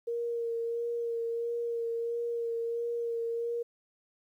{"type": "tone with vibrato", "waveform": "sine", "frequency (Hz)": 466.7, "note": "A#4", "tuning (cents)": 2, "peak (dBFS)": -30, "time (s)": [0.07, 3.63], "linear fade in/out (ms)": 10, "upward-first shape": "sine", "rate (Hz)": 1.5, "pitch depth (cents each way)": 18, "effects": ["11-bit"]}